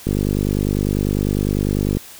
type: click train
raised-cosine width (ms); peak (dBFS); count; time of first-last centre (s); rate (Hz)
3; -7; 96; 0.07-1.97; 50
effects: white hiss -40 dBFS RMS until 2.19 s